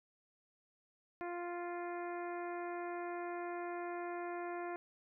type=harmonic tone; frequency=349.2 Hz; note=F4; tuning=in tune; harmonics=1 / 2 / 3 / 4 / 5 / 6 / 7; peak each=-42 / -44 / -49 / -52 / -53 / -56 / -59 dBFS; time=1.21-4.76 s; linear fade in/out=0 ms; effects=none